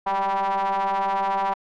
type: ring-modulated tone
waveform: square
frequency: 96.9 Hz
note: G2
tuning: 20 cents flat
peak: -19 dBFS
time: 0.06-1.54 s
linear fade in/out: 10 ms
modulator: 879 Hz
effects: low-pass 3000 Hz 12 dB/octave